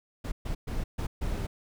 brown noise bursts at uneven times, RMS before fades -31 dBFS, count 5, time 0.24-0.32 / 0.45-0.55 / 0.67-0.84 / 0.98-1.07 / 1.21-1.47 s, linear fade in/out 10 ms, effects none

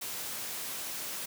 white high-pass noise, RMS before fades -38 dBFS, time 0.01-1.26 s, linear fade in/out 10 ms, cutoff 110 Hz, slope 12 dB/octave, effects none

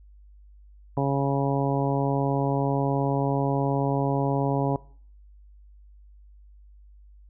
harmonic tone, 138.59 Hz, C#3, in tune, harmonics 1 / 2 / 3 / 4 / 5 / 6 / 7, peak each -25 / -28 / -30 / -31 / -32 / -33 / -33 dBFS, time 0.97-4.76 s, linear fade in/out 2 ms, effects noise-tail reverb RT60 0.5 s tail -21 dB re dry + added 50 Hz sine -48 dBFS peak until 7.29 s

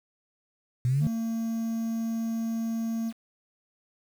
sine exponential sweep, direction up, 120.3 to 158.7 Hz, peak -21 dBFS, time 0.85-1.07 s, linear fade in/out 0 ms
triangle tone, 226.8 Hz, A#3, 47 cents flat, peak -25 dBFS, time 1-3.13 s, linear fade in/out 50 ms
effects tanh soft clip ceiling -15 dBFS + 8-bit

